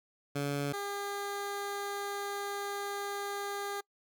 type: tone pair in turn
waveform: 15% pulse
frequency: 142.5 / 403.1 Hz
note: C#3 / G4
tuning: +48 / +48 cents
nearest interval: octave + tritone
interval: 1800 cents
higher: second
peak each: -25 / -29 dBFS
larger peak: first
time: 0.35-0.73 / 0.73-3.81 s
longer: second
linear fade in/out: 10 ms
effects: noise-tail reverb RT60 0.1 s tail -24 dB re dry